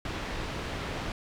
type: low-pass noise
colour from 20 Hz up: pink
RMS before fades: -35 dBFS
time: 0.05-1.12 s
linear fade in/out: 2 ms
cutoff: 3700 Hz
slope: 12 dB/octave
effects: none